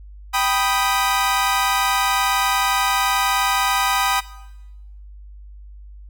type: chord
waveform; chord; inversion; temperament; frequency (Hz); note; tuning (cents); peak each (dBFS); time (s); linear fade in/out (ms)
sawtooth; G augmented; none; equal; 784 / 987.8 / 1244.5; G5 / B5 / D#6; 0 / 0 / 0; -18; 0.33-4.21; 20
effects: noise-tail reverb RT60 1.0 s tail -18 dB re dry + added 50 Hz sine -37 dBFS peak until 6.09 s